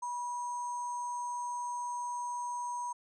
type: tone with sample-and-hold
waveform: sine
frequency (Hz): 973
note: B5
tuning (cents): -26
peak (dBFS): -34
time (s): 0.02-2.93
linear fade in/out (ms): 10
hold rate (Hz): 7350
effects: resampled to 22050 Hz